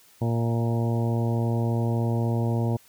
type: harmonic tone with a mistuned harmonic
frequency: 116.54 Hz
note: A#2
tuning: in tune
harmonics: 1 / 2 / 3 / 4 / 5 / 6 / 7 / 8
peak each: -23 / -29 / -33 / -35 / -37 / -39 / -40 / -41 dBFS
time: 0.21-2.77 s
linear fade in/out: 10 ms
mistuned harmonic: 6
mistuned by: -21 cents
effects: white hiss -56 dBFS RMS until 2.88 s